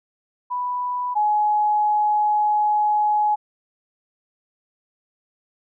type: tone pair in turn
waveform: sine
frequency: 988 / 842 Hz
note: B5 / G#5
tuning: 0 / +24 cents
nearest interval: minor third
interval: 276 cents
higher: first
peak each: -22 / -16 dBFS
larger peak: second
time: 0.5-1.15 / 1.15-3.36 s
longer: second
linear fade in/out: 20 ms
effects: none